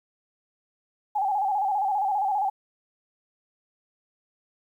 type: tone with vibrato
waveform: sine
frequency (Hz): 803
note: G5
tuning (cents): +41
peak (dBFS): -22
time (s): 1.15-2.5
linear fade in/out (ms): 10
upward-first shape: square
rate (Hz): 15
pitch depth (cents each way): 73
effects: 10-bit